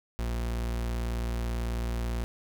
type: tone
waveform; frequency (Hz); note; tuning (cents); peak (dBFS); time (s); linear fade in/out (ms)
40% pulse; 58.27; A#1; 0; -28; 0.19-2.24; 0
effects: none